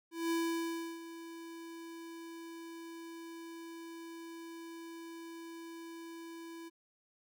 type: tone with ADSR envelope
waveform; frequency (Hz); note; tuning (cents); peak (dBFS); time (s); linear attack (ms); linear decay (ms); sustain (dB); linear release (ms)
square; 332.4; E4; +15; -31; 0.11-6.7; 200; 680; -15; 25
effects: none